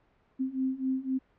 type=beating tone pair; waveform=sine; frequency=260 / 263.9 Hz; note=C4 / C4; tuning=-11 / +15 cents; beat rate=3.9 Hz; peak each=-32 / -30 dBFS; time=0.39-1.19 s; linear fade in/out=20 ms; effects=pink hiss -67 dBFS RMS until 1.38 s + low-pass 2000 Hz 12 dB/octave